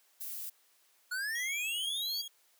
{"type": "noise", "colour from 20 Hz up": "violet", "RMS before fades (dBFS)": -41, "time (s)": [0.2, 0.5], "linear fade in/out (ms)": 10}
{"type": "exponential sweep", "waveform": "square", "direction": "up", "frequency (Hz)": [1436, 4732], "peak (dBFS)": -34, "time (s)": [1.11, 2.22], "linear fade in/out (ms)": 10}
{"type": "tone", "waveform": "sawtooth", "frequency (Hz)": 3291, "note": "G#7", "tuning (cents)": -16, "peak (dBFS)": -38, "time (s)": [1.35, 2.28], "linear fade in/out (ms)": 5}
{"effects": ["white hiss -68 dBFS RMS until 2.59 s", "high-pass 400 Hz 12 dB/octave"]}